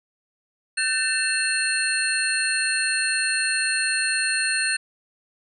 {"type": "tone cluster", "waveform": "sine", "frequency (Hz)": [1523, 1786, 2667, 4254, 8850], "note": ["F#6", "A6", "E7", "C8", "C#9"], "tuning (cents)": [50, 25, 20, 28, -4], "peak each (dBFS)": -27, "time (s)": [0.77, 4.77], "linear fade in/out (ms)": 10, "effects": []}